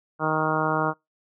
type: harmonic tone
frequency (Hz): 156.4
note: D#3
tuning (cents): +9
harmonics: 1 / 2 / 3 / 4 / 5 / 6 / 7 / 8 / 9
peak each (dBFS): -30 / -30 / -30 / -30 / -30 / -30 / -30 / -30 / -30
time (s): 0.19-0.94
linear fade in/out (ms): 50
effects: noise-tail reverb RT60 0.2 s tail -26 dB re dry